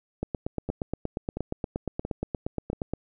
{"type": "two click trains", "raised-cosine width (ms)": 2, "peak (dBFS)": [-18, -15], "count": [4, 24], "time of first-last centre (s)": [[0.69, 2.731], [0.23, 2.936]], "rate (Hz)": [1.47, 8.5], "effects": []}